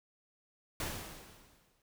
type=noise with exponential decay; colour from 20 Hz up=pink; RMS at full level=-36 dBFS; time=0.8-1.82 s; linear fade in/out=2 ms; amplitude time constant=220 ms; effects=none